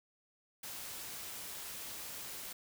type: noise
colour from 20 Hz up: white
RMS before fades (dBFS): -45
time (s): 0.63-2.53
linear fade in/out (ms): 5
effects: none